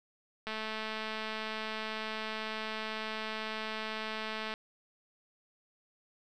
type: click train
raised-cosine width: 0.3 ms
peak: -22 dBFS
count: 888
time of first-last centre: 0.47-4.539 s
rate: 218 Hz
effects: none